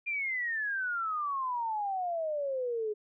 sine exponential sweep, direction down, 2425 to 415.3 Hz, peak -30 dBFS, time 0.06-2.94 s, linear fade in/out 20 ms, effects none

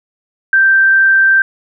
sine tone with frequency modulation, 1567 Hz, G6, 1 cent flat, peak -6 dBFS, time 0.53-1.42 s, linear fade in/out 2 ms, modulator 22.6 Hz, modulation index 0.21, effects none

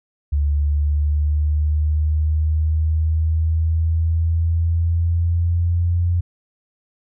sine linear sweep, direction up, 72.2 to 87.31 Hz, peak -15 dBFS, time 0.32-6.21 s, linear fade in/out 10 ms, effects none

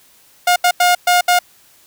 sawtooth tone bursts at uneven times, 713 Hz, F5, 36 cents sharp, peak -6 dBFS, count 5, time 0.47-0.56 / 0.64-0.71 / 0.8-0.95 / 1.07-1.21 / 1.28-1.39 s, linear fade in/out 5 ms, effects white hiss -50 dBFS RMS until 1.86 s

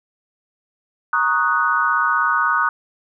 sine chord, D# minor seventh, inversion second, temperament equal, 932.3 / 1108.7 / 1244.5 / 1480 Hz, A#5 / C#6 / D#6 / F#6, 0 / 0 / 0 / 0 cents, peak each -24 / -23 / -19 / -19 dBFS, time 1.13-2.69 s, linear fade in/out 2 ms, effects none

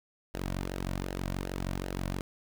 sawtooth tone with flanger, 46.31 Hz, F#1, 2 cents sharp, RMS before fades -35 dBFS, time 0.34-2.21 s, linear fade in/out 0 ms, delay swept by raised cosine 0.84 to 2.44 ms, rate 2.6 Hz, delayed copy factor -0.65, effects 9-bit

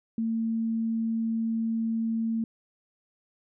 sine tone, 225.9 Hz, A3, 46 cents sharp, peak -25 dBFS, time 0.18-2.44 s, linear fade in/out 2 ms, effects none

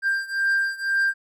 triangle beating tone pair, 1586 / 1588 Hz, G6 / G6, +20 / +22 cents, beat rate 2 Hz, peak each -21 / -23 dBFS, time 0.02-1.14 s, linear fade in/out 50 ms, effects none

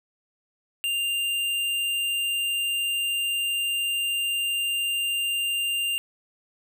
sine tone with tanh clipping, 2793 Hz, F7, 1 cent flat, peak -25 dBFS, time 0.84-5.98 s, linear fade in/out 0 ms, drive 17 dB, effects none

